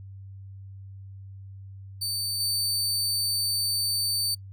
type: tone with level steps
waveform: sawtooth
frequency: 4570 Hz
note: D8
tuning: 48 cents flat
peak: -25 / -22 dBFS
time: 2.01-4.35 s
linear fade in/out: 10 ms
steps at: 2.4 s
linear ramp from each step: 5 ms
effects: noise-tail reverb RT60 0.1 s tail -24 dB re dry + added 97 Hz sine -40 dBFS peak until 4.52 s